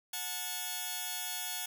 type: tone cluster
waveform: 5% pulse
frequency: 730 / 875 / 3320 Hz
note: F#5 / A5 / G#7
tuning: -24 / -10 / -1 cents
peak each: -30 dBFS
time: 0.13-1.66 s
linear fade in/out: 5 ms
effects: none